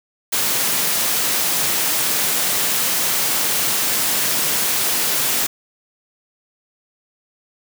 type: high-pass noise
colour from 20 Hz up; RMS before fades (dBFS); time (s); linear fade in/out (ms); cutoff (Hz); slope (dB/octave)
white; -19; 0.32-5.47; 10; 110; 96
effects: none